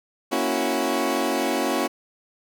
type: chord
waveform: 20% pulse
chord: F# dominant seventh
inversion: first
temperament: equal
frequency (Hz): 233.1 / 277.2 / 329.6 / 370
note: A#3 / C#4 / E4 / F#4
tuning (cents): 0 / 0 / 0 / 0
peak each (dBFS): -24 / -21 / -23 / -22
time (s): 0.31-1.88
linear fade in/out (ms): 20
effects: none